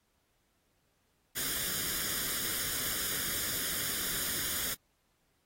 white noise with comb filter, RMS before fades -34 dBFS, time 1.35-4.75 s, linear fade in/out 20 ms, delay 0.58 ms, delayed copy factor +0.7, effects pink hiss -75 dBFS RMS until 5.45 s + AAC 48 kbps

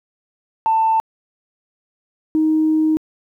sine tone pair in turn, 890 / 313 Hz, A5 / D#4, +20 / +10 cents, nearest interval octave + tritone, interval 1810 cents, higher first, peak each -12 dBFS, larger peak neither, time 0.66-1 / 2.35-2.97 s, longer second, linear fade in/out 0 ms, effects tanh soft clip ceiling -8 dBFS + 9-bit

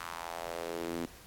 sawtooth tone with high-pass filter sweep, 84.4 Hz, E2, 41 cents sharp, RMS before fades -39 dBFS, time 0-1.06 s, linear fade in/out 5 ms, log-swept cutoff 1200 to 260 Hz, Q 2.4, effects pink hiss -54 dBFS RMS until 1.26 s + AAC 64 kbps

